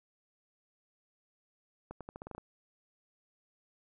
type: accelerating click train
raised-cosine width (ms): 1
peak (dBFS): -29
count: 9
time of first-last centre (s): 1.91-2.38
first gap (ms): 97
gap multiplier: 0.85
effects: none